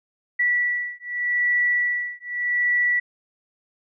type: beating tone pair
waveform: sine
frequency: 1952 / 1952.83 Hz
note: B6 / B6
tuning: -21 / -20 cents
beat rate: 0.83 Hz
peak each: -23 dBFS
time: 0.39-3 s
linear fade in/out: 10 ms
effects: none